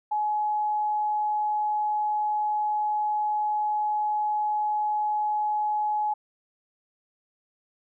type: tone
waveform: sine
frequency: 845 Hz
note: G#5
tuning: 30 cents sharp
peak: -23 dBFS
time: 0.11-6.14 s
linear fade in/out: 10 ms
effects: none